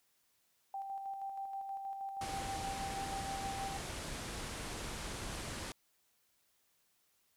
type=tone with tremolo; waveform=sine; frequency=784 Hz; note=G5; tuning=in tune; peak=-38 dBFS; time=0.74-3.77 s; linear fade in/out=2 ms; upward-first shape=square; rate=6.3 Hz; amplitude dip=35%
type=low-pass noise; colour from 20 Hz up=pink; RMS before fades=-43 dBFS; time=2.21-5.72 s; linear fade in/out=2 ms; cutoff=11000 Hz; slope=48 dB/octave
effects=white hiss -75 dBFS RMS until 7.36 s